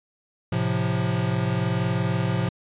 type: chord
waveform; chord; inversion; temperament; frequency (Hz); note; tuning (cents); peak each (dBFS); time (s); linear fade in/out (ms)
square; F major; first; equal; 110 / 130.81 / 174.61; A2 / C3 / F3; 0 / 0 / 0; -27; 0.52-2.49; 5
effects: resampled to 8000 Hz